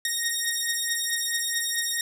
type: beating tone pair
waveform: 10% pulse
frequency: 1861 / 1865.6 Hz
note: A#6 / A#6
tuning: -3 / +1 cents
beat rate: 4.6 Hz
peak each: -19 dBFS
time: 0.05-2.01 s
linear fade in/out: 2 ms
effects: none